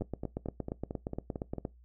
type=two click trains; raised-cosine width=2 ms; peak=-23 / -21 dBFS; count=8 / 15; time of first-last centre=0.01-1.583 / 0.02-1.652 s; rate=4.45 / 8.58 Hz; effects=noise-tail reverb RT60 0.2 s tail -21 dB re dry + added 60 Hz sine -55 dBFS peak until 1.84 s